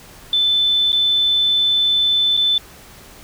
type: tone with dropouts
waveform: sine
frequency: 3520 Hz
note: A7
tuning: in tune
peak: -13 dBFS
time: 0.33-2.58 s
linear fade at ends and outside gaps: 2 ms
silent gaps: 0.92-0.928 / 2.368-2.374 s
effects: pink hiss -42 dBFS RMS until 3.23 s